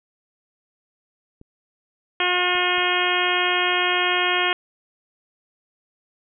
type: clicks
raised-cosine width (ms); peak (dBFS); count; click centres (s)
3; -32; 3; 1.414 / 2.553 / 2.782
type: harmonic tone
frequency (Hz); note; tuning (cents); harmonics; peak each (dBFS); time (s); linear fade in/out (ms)
359.1; F4; +48; 1 / 2 / 3 / 4 / 5 / 6 / 7 / 8 / 9; -27 / -27 / -27 / -27 / -27 / -27 / -27 / -27 / -27; 2.2-4.53; 2
effects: none